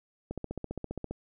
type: click train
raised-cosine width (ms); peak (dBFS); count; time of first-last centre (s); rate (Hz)
2; -22; 13; 0.31-1.11; 15
effects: none